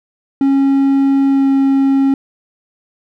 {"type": "tone with pitch glide", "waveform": "triangle", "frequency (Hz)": [273.9, 272], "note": ["C#4", "C#4"], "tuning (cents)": [-21, -33], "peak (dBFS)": -7, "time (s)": [0.41, 2.14], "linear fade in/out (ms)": 2, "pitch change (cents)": -12, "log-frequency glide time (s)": [1.28, 1.48], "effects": []}